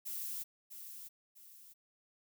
violet noise with echo, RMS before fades -41 dBFS, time 0.05-0.44 s, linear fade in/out 20 ms, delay 650 ms, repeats 2, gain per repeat -8 dB, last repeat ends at 1.74 s, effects none

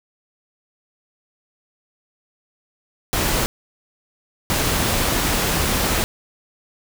pink noise bursts at uneven times, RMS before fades -20 dBFS, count 2, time 3.13-3.46 / 4.5-6.04 s, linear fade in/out 0 ms, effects none

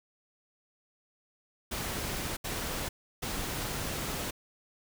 pink noise bursts at uneven times, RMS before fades -35 dBFS, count 3, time 1.71-2.37 / 2.44-2.89 / 3.22-4.31 s, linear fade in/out 10 ms, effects none

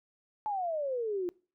sine exponential sweep, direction down, 870 to 343.7 Hz, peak -30 dBFS, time 0.46-1.29 s, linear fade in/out 0 ms, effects noise-tail reverb RT60 0.4 s tail -24 dB re dry

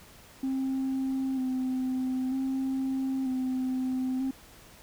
sine tone with vibrato, 261.6 Hz, C4, in tune, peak -25 dBFS, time 0.43-4.31 s, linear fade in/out 5 ms, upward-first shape square, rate 0.53 Hz, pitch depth 25 cents each way, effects tanh soft clip ceiling -25 dBFS + pink hiss -53 dBFS RMS until 4.82 s

